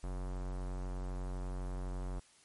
square tone with low-pass filter, 45.99 Hz, F#1, 10 cents flat, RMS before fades -39 dBFS, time 0.03-2.2 s, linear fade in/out 10 ms, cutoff 1100 Hz, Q 1.1, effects white hiss -64 dBFS RMS until 2.44 s + MP3 48 kbps

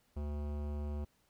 sine tone with hard clipping, 73.42 Hz, D2, in tune, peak -38 dBFS, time 0.16-1.05 s, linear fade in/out 10 ms, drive 18 dB, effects pink hiss -73 dBFS RMS until 1.29 s

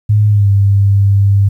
sine tone with pitch glide, 105.2 to 99.58 Hz, G#2 to G2, +23 to +28 cents, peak -6 dBFS, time 0.09-1.49 s, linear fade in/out 10 ms, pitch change -95 cents, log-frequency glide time 0.28-0.49 s, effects 8-bit

